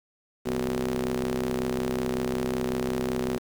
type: ring-modulated tone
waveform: sawtooth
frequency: 65.41 Hz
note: C2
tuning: in tune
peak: -19 dBFS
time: 0.45-3.39 s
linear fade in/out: 20 ms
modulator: 308 Hz
effects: 8-bit

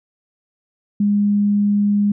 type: tone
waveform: sine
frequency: 204.7 Hz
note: G#3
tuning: 25 cents flat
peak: -13 dBFS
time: 1-2.12 s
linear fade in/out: 5 ms
effects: none

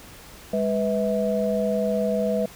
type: tone cluster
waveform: sine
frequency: 204.7 / 495.3 / 646 Hz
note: G#3 / B4 / E5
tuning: -25 / +5 / -35 cents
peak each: -25 dBFS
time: 0.53-2.46 s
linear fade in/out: 5 ms
effects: pink hiss -45 dBFS RMS until 2.55 s

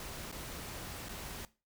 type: noise with dropouts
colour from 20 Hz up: pink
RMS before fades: -44 dBFS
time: 0-1.45 s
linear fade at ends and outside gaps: 1 ms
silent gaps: 0.315-0.325 / 1.086-1.092 s
effects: noise-tail reverb RT60 0.3 s tail -18 dB re dry

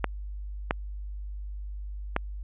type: clicks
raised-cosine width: 0.5 ms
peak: -9 dBFS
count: 3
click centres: 0.043 / 0.709 / 2.164 s
effects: added 50 Hz sine -34 dBFS peak until 2.43 s + resampled to 8000 Hz

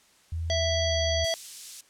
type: tone with pitch glide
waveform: sine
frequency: 82.41 to 78.55 Hz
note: E2 to D#2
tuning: 0 to +17 cents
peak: -28 dBFS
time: 0.32-1.25 s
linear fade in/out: 5 ms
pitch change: -83 cents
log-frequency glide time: 0.85-1 s
type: harmonic tone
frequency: 659.3 Hz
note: E5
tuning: in tune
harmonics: 1 / 3 / 5 / 7 / 9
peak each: -27 / -35 / -31 / -33 / -35 dBFS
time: 0.5-1.34 s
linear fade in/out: 0 ms
type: high-pass noise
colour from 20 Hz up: white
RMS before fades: -39 dBFS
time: 1.24-1.81 s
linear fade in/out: 5 ms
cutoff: 4100 Hz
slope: 12 dB/octave
effects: white hiss -60 dBFS RMS until 1.89 s + low-pass 9000 Hz 12 dB/octave

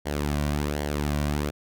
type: tone with flanger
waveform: sawtooth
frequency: 73.42 Hz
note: D2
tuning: in tune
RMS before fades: -27 dBFS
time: 0.05-1.51 s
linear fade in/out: 20 ms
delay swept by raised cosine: 0.78 to 2.38 ms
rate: 1.3 Hz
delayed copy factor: -0.6
effects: none

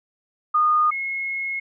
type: tone pair in turn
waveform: sine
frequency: 1226 / 2168 Hz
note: D#6 / C#7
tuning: -26 / -39 cents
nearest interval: minor seventh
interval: 987 cents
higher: second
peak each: -15 / -24 dBFS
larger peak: first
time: 0.54-0.91 / 0.91-1.6 s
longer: second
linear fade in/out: 10 ms
effects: none

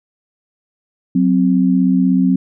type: tone pair together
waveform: sine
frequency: 185 / 261.4 Hz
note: F#3 / C4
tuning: 0 / -1 cents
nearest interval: tritone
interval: 599 cents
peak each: -13 dBFS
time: 1.15-2.36 s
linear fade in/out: 5 ms
effects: none

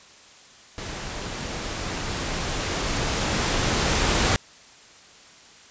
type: noise with level ramp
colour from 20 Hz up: pink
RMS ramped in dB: -34 to -20 dBFS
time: 0.78-4.36 s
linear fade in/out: 0 ms
effects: white hiss -49 dBFS RMS until 5.7 s + resampled to 16000 Hz

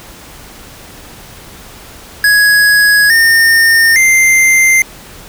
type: tone with pitch steps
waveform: square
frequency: 1669 / 1823 / 2089 Hz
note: G#6 / A#6 / C7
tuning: +8 / -39 / -3 cents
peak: -6 dBFS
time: 2.24-4.82 s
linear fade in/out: 2 ms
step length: 860 ms
effects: pink hiss -34 dBFS RMS until 5.28 s

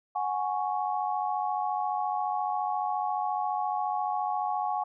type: chord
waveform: sine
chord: F# suspended second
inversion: none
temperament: equal with one note detuned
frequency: 736.2 / 830.6 / 1108.7 Hz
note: F#5 / G#5 / C#6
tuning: -9 / 0 / 0 cents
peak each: -31 / -30 / -34 dBFS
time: 0.15-4.84 s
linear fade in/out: 10 ms
effects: none

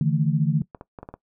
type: chord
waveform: sine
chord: D suspended second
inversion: none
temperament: equal with one note detuned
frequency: 146.83 / 161.33 / 220 Hz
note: D3 / E3 / A3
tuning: 0 / -37 / 0 cents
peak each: -21 / -22 / -27 dBFS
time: 0.01-0.62 s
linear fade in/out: 2 ms
type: clicks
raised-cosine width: 1 ms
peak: -23 dBFS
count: 6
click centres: 0.748 / 0.811 / 0.988 / 1.03 / 1.089 / 1.14 s
effects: noise-tail reverb RT60 0.1 s tail -19 dB re dry

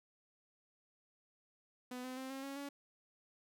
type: tone with pitch steps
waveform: sawtooth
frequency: 250 / 256.1 / 262.4 / 268.9 / 275.5 / 282.2 Hz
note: B3 / C4 / C4 / C4 / C#4 / C#4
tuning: +21 / -37 / +5 / +47 / -11 / +31 cents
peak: -39 dBFS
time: 1.91-2.69 s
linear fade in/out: 5 ms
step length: 130 ms
effects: none

